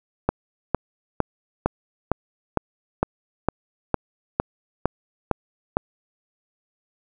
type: click train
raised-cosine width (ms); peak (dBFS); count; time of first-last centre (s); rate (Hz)
1; -4; 13; 0.29-5.769; 2.19
effects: none